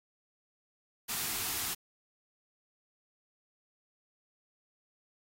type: band-stop noise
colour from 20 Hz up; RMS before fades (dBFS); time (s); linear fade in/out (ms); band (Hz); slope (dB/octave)
white; -35; 1.08-1.75; 20; 460 to 660; 96
effects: AAC 48 kbps